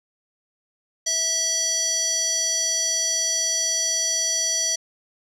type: tone with band-pass filter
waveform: square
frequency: 652 Hz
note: E5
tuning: 19 cents flat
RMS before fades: -23 dBFS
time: 1.06-4.76 s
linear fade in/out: 10 ms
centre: 5600 Hz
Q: 6.9
effects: none